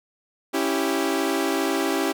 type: chord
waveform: sawtooth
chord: C# diminished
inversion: none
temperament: equal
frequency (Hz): 277.2 / 329.6 / 392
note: C#4 / E4 / G4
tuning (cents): 0 / 0 / 0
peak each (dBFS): -22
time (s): 0.53-2.13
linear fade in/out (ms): 20
effects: none